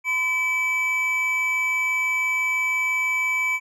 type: tone pair together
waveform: triangle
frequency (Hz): 1023 / 2303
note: C6 / D7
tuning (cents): -39 / -34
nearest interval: octave + major second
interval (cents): 1405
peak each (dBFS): -29 / -19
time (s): 0.04-3.6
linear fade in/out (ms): 50
effects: none